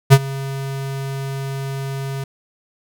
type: tone with ADSR envelope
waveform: square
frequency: 136.3 Hz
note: C#3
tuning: 29 cents flat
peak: -3 dBFS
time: 0.1-2.24 s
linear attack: 28 ms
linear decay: 52 ms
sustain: -21 dB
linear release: 4 ms
effects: none